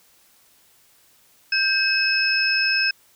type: tone cluster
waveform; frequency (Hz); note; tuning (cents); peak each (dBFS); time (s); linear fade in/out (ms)
sine; 1573 / 2572 / 5200; G6 / E7 / E8; +6 / -43 / -24; -22; 1.52-2.91; 5
effects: white hiss -57 dBFS RMS until 3.15 s